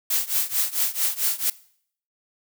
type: noise with tremolo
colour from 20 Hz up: blue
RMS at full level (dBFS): -20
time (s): 0.1-1.5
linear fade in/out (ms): 5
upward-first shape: triangle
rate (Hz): 4.5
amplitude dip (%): 95
effects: noise-tail reverb RT60 0.6 s tail -20 dB re dry